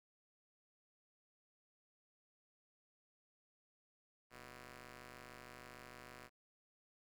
5% pulse ring-modulated tone, 126.5 Hz, B2, 42 cents sharp, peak -39 dBFS, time 4.3-6.3 s, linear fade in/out 50 ms, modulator 860 Hz, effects none

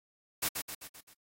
white noise with echo, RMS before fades -31 dBFS, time 0.42-0.49 s, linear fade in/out 10 ms, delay 130 ms, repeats 5, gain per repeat -5 dB, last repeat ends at 1.14 s, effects AAC 48 kbps

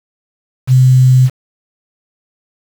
sine tone with quantisation, 128.7 Hz, C3, 28 cents flat, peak -4 dBFS, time 0.67-1.3 s, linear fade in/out 50 ms, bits 5, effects none

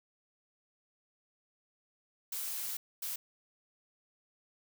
blue noise bursts at uneven times, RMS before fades -38 dBFS, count 2, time 2.32-2.77 / 3.02-3.16 s, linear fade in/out 5 ms, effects none

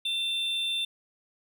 triangle tone pair together, 2706 / 3560 Hz, E7 / A7, +45 / +20 cents, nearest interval perfect fourth, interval 475 cents, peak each -34 / -26 dBFS, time 0.05-0.85 s, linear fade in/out 5 ms, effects none

